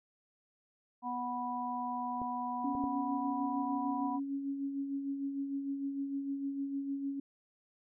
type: harmonic tone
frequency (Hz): 245.9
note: B3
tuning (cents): -7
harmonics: 1 / 3 / 4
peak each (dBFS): -40 / -39 / -37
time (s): 1.02-4.2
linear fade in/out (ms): 50
type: clicks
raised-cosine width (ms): 2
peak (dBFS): -31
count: 3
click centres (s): 2.217 / 2.751 / 2.84
type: tone with tremolo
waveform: sine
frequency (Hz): 277.2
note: C#4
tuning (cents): 0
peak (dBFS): -32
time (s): 2.64-7.2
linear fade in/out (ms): 5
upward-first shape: sine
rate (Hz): 6.6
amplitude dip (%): 45
effects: none